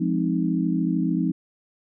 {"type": "chord", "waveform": "sine", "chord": "F minor seventh", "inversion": "none", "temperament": "equal", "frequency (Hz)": [174.61, 207.7, 261.6, 311.1], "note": ["F3", "Ab3", "C4", "Eb4"], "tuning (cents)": [0, 0, 0, 0], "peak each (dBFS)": [-24, -28, -26, -26], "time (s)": [0, 1.32], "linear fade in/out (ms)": 10, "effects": []}